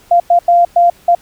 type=tone bursts at uneven times; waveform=sine; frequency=694 Hz; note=F5; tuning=11 cents flat; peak=-5 dBFS; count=5; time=0.11-0.2 / 0.3-0.39 / 0.48-0.65 / 0.76-0.9 / 1.08-1.15 s; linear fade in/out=5 ms; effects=pink hiss -46 dBFS RMS until 1.21 s